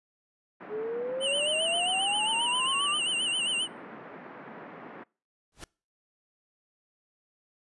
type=band-pass noise; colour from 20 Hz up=pink; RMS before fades=-45 dBFS; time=0.6-5.04 s; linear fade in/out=10 ms; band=190 to 1900 Hz; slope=24 dB/octave
type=exponential sweep; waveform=sine; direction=up; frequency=417 to 1226 Hz; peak=-30 dBFS; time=0.69-2.99 s; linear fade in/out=50 ms
type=tone with vibrato; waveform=square; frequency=2909 Hz; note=F#7; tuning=30 cents flat; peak=-27 dBFS; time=1.2-3.68 s; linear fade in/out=50 ms; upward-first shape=sine; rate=7.5 Hz; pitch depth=100 cents each way
type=noise with exponential growth; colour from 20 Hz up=pink; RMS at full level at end=-37 dBFS; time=5.52-5.64 s; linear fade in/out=2 ms; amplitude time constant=24 ms
effects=noise-tail reverb RT60 0.4 s tail -26 dB re dry + resampled to 24000 Hz